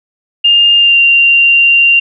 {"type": "tone with pitch glide", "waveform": "sine", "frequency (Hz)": [2813, 2773], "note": ["F7", "F7"], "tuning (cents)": [12, -13], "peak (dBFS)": -4, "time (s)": [0.44, 2], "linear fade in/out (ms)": 10, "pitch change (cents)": -25, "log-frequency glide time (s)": [0.76, 0.99], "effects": []}